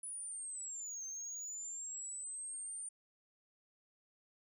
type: linear two-way sweep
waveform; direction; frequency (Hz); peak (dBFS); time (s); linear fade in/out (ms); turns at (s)
sine; down then up; 10000 to 6272 to 9070; -40; 0.03-2.89; 5; 1.05
effects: tanh soft clip ceiling -40 dBFS